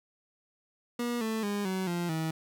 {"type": "tone with pitch steps", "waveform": "30% pulse", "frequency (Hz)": [239.9, 221.3, 204.1, 188.22, 173.6, 160.11], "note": ["A#3", "A3", "G#3", "F#3", "F3", "D#3"], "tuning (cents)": [50, 10, -30, 30, -10, 50], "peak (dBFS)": -27, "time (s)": [0.99, 2.31], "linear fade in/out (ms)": 5, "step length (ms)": 220, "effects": []}